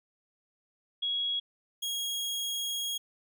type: tone pair in turn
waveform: sine / sawtooth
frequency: 3322 / 3291 Hz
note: G#7 / G#7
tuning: 0 / -16 cents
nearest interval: unison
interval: 16 cents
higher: first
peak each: -28 dBFS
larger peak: neither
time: 1.02-1.4 / 1.82-2.98 s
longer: second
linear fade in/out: 10 ms
effects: none